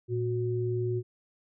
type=tone pair together; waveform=sine; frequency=115.2 / 365.7 Hz; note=A#2 / F#4; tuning=-20 / -20 cents; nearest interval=octave + minor sixth; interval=2000 cents; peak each=-29 / -30 dBFS; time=0.08-1.03 s; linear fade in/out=50 ms; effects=none